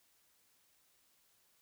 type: silence
effects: white hiss -72 dBFS RMS until 1.61 s